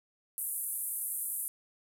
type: band-pass noise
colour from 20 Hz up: white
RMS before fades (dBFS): -36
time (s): 0.38-1.48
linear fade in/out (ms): 0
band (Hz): 9300 to 13000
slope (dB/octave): 48
effects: none